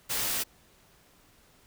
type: noise with comb filter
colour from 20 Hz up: white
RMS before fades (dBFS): -30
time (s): 0.09-0.44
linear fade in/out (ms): 20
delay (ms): 14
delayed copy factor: -0.75
effects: pink hiss -61 dBFS RMS until 1.66 s